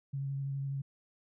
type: tone with vibrato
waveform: sine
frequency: 137.8 Hz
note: C#3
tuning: 10 cents flat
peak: -33 dBFS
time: 0.13-0.82 s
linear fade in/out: 10 ms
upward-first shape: square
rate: 12 Hz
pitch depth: 12 cents each way
effects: none